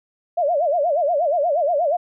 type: tone with vibrato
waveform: sine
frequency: 632 Hz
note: D#5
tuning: 27 cents sharp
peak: -16 dBFS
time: 0.37-1.97 s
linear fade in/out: 10 ms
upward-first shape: sine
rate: 8.4 Hz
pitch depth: 220 cents each way
effects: none